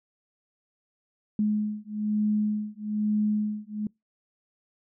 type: beating tone pair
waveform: sine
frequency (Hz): 210.7 / 211.8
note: G#3 / G#3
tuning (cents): +25 / +34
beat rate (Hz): 1.1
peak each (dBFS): -27 / -27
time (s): 1.39-3.87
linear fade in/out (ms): 2
effects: noise-tail reverb RT60 0.2 s tail -26 dB re dry